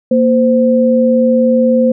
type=tone pair together; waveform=sine; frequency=233.1 / 516.8 Hz; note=A#3 / C5; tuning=0 / -21 cents; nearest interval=octave + major second; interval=1379 cents; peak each=-10 dBFS; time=0.11-1.92 s; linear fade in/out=5 ms; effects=none